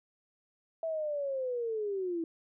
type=linear sweep; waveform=sine; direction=down; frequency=659.3 to 323.1 Hz; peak=-31 dBFS; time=0.83-2.24 s; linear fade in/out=2 ms; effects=none